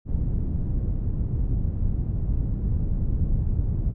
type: low-pass noise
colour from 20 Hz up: pink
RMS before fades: -24 dBFS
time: 0.05-3.94 s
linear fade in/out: 50 ms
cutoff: 140 Hz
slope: 12 dB/octave
effects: none